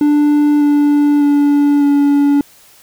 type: tone with pitch steps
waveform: triangle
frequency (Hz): 294.4 / 291.4 / 288.3 / 285.4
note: D4 / D4 / D4 / D4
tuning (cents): +4 / -13 / -32 / -49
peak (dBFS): -6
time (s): 0.01-2.41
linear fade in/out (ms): 2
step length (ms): 600
effects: white hiss -45 dBFS RMS until 2.82 s